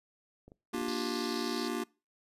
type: clicks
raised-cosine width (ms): 2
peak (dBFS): -39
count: 6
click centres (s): 0.48 / 0.519 / 0.748 / 0.783 / 0.815 / 0.883
type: chord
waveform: square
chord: G minor seventh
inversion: first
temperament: just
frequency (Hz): 235.2 / 294 / 352.8 / 392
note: Bb3 / D4 / F4 / G4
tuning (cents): +16 / +2 / +18 / 0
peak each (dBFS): -38 / -39 / -38 / -41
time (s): 0.73-1.84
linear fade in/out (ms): 10
type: band-pass noise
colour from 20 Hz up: pink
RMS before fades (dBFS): -43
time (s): 0.88-1.68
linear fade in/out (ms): 5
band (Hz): 3900 to 5100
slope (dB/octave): 48
effects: noise-tail reverb RT60 0.3 s tail -23 dB re dry + resampled to 32000 Hz